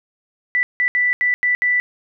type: tone bursts at uneven times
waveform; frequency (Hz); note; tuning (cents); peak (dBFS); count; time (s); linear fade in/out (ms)
sine; 1975.5; B6; 0; -14; 6; 0.55-0.63 / 0.8-0.88 / 0.95-1.13 / 1.21-1.34 / 1.43-1.55 / 1.62-1.8; 0
effects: none